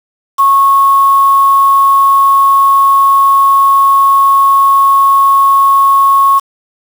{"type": "tone with quantisation", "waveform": "sine", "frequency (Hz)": 1098, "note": "C#6", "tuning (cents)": -17, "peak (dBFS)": -4, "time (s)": [0.38, 6.4], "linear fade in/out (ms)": 20, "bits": 4, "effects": []}